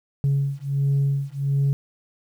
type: beating tone pair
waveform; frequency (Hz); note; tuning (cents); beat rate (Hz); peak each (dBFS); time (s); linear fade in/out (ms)
sine; 138.6 / 140; C#3 / C#3; 0 / +18; 1.4; -21; 0.24-1.73; 0
effects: tanh soft clip ceiling -15 dBFS + 9-bit